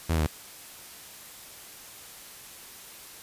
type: tone with pitch steps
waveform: sawtooth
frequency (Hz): 82.41 / 79.51 / 76.71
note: E2 / D#2 / D#2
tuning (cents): 0 / +38 / -24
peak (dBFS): -19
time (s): 0.09-0.27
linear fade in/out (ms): 10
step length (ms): 60
effects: white hiss -46 dBFS RMS until 3.22 s + resampled to 32000 Hz